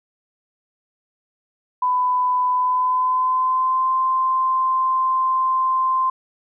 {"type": "tone with pitch glide", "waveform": "sine", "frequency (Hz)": [1000, 1041.9], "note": ["B5", "C6"], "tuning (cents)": [21, -8], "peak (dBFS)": -16, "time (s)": [1.82, 6.1], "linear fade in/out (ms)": 5, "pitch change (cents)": 71, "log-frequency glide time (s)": [2.51, 3.92], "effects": []}